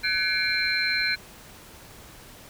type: tone cluster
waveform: sine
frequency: 1515 / 1687 / 2162 / 2342 / 4125 Hz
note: F#6 / G#6 / C#7 / D7 / C8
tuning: +40 / +27 / -44 / -5 / -25 cents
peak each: -28 / -31 / -32 / -28 / -27 dBFS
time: 0.03-1.16 s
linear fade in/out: 20 ms
effects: pink hiss -47 dBFS RMS until 2.49 s